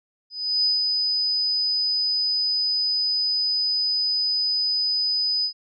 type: tone with ADSR envelope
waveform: sine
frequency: 4995 Hz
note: D#8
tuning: 6 cents sharp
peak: -17 dBFS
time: 0.3-5.53 s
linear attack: 340 ms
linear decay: 160 ms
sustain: -3 dB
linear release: 85 ms
effects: none